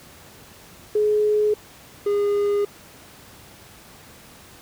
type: tone pair in turn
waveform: sine / triangle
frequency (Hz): 422.2 / 408.5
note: G#4 / G#4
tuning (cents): +29 / -29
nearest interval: minor second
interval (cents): 58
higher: first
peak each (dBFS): -16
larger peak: neither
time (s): 0.95-1.54 / 2.06-2.65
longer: neither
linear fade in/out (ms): 5
effects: pink hiss -46 dBFS RMS until 4.61 s + high-pass 60 Hz 12 dB/octave